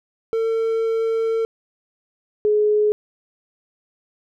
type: tone pair in turn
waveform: triangle / sine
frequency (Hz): 450.9 / 421.5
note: A4 / G#4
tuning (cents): +42 / +26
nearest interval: minor second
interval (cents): 116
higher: first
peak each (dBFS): -16 / -14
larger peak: second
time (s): 0.33-1.45 / 2.45-2.92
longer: first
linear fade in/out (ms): 0
effects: none